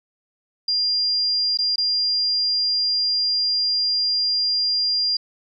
sine tone with dropouts, 4800 Hz, D8, 37 cents sharp, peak -18 dBFS, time 0.68-5.17 s, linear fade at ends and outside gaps 5 ms, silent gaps 1.574-1.587 / 1.759-1.78 s, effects 10-bit

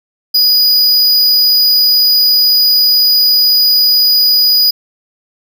square tone, 4931 Hz, D#8, 16 cents flat, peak -7 dBFS, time 0.34-4.71 s, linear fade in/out 10 ms, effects none

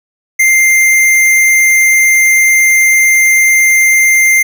square tone, 2097 Hz, C7, 3 cents sharp, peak -6 dBFS, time 0.39-4.43 s, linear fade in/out 10 ms, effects none

